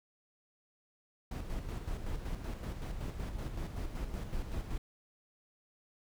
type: noise with tremolo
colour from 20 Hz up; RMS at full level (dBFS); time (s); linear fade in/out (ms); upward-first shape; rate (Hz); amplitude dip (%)
brown; -37; 1.31-4.78; 5; square; 5.3; 45
effects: none